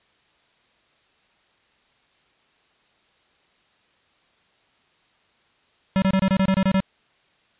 square tone bursts, 191.4 Hz, G3, 41 cents flat, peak -17 dBFS, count 10, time 5.96-6.803 s, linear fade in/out 0 ms, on 60 ms, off 27 ms, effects white hiss -62 dBFS RMS until 7.59 s + resampled to 8000 Hz

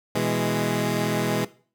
15% pulse chord, E major, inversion second, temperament equal, 123.47 / 164.81 / 207.7 Hz, B2 / E3 / G#3, 0 / 0 / 0 cents, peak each -21 / -21 / -19 dBFS, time 0.15-1.45 s, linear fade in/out 5 ms, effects noise-tail reverb RT60 0.4 s tail -18 dB re dry

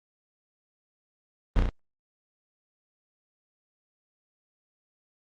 brown noise with echo, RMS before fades -19 dBFS, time 1.56-1.59 s, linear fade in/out 0 ms, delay 33 ms, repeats 3, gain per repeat -3 dB, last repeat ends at 1.689 s, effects low-pass 4000 Hz 12 dB/octave + Opus 24 kbps

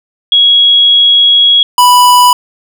sine / square tone pair in turn, 3322 / 987.6 Hz, G#7 / B5, 0 / 0 cents, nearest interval octave + major sixth, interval 2100 cents, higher first, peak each -3 dBFS, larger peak neither, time 0.32-1.63 / 1.78-2.33 s, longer first, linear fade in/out 2 ms, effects none

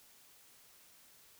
silence, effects white hiss -62 dBFS RMS until 1.39 s

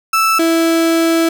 35% pulse tone pair in turn, 1318.5 / 329.6 Hz, E6 / E4, 0 / 0 cents, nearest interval 2 octaves, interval 2400 cents, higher first, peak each -9 dBFS, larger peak neither, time 0.13-0.39 / 0.39-1.29 s, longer second, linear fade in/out 5 ms, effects none

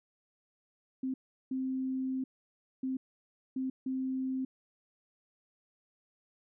sine tone bursts at uneven times, 261.6 Hz, C4, in tune, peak -31 dBFS, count 5, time 1.03-1.14 / 1.51-2.24 / 2.83-2.97 / 3.56-3.7 / 3.86-4.45 s, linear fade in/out 5 ms, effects none

